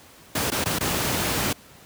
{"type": "noise with dropouts", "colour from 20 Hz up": "pink", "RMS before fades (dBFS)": -24, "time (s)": [0.35, 1.53], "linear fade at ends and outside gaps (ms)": 5, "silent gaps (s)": [[0.504, 0.517], [0.642, 0.657], [0.787, 0.807]], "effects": ["pink hiss -49 dBFS RMS until 1.85 s", "high-pass 80 Hz 12 dB/octave"]}